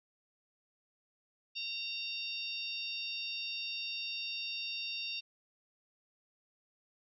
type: harmonic tone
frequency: 920 Hz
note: A#5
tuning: 23 cents flat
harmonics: 3 / 4 / 5 / 6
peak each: -40 / -42 / -44 / -46 dBFS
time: 1.55-5.21 s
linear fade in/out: 20 ms
effects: none